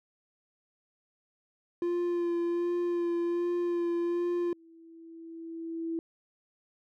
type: tone with vibrato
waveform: triangle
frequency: 346.2 Hz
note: F4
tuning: 15 cents flat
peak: -25 dBFS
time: 1.82-4.53 s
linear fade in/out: 2 ms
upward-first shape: sine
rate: 1.3 Hz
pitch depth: 18 cents each way
type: tone with exponential growth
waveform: sine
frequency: 329.7 Hz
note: E4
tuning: in tune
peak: -29 dBFS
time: 3.78-5.99 s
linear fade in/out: 1 ms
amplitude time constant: 480 ms
effects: none